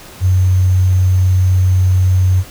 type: tone with sample-and-hold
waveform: sine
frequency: 92.5 Hz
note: F#2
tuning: in tune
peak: -8 dBFS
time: 0.2-2.44 s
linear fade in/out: 50 ms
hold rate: 6300 Hz
effects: pink hiss -36 dBFS RMS until 2.5 s